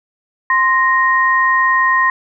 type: tone pair together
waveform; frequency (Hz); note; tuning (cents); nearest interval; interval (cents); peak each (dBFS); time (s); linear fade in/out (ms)
sine; 1046.5 / 1864.7; C6 / A#6; 0 / 0; minor seventh; 1000; -13; 0.5-2.1; 2
effects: none